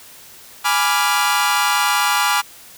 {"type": "chord", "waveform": "sawtooth", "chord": "G# diminished seventh", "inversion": "none", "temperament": "equal", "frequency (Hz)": [830.6, 987.8, 1174.7, 1396.9], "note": ["G#5", "B5", "D6", "F6"], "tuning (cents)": [0, 0, 0, 0], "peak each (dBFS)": -17, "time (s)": [0.64, 2.42], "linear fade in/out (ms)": 20, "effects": ["white hiss -42 dBFS RMS until 2.77 s"]}